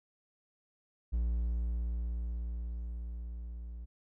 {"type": "tone with level ramp", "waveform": "triangle", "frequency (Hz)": 58.27, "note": "A#1", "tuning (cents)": 0, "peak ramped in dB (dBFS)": [-26, -39], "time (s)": [1.12, 3.86], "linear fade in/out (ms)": 20, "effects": []}